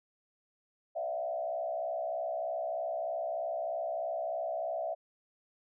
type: tone with frequency modulation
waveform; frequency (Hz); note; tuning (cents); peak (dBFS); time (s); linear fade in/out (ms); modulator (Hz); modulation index
sine; 659.3; E5; 0; -32; 0.95-4.95; 20; 63.2; 1.1
effects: none